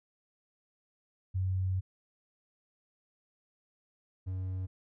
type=tone pair in turn; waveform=sine / triangle; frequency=93.6 / 93.23 Hz; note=F#2 / F#2; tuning=+20 / +14 cents; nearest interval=unison; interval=6 cents; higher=first; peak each=-28 / -31 dBFS; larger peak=first; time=1.34-1.81 / 4.26-4.67 s; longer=first; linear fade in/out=20 ms; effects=none